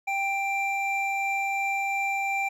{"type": "tone pair together", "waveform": "triangle", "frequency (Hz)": [787.6, 2360], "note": ["G5", "D7"], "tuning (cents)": [8, 8], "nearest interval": "octave + perfect fifth", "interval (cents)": 1900, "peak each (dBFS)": -26, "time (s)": [0.07, 2.49], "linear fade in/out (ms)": 10, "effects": []}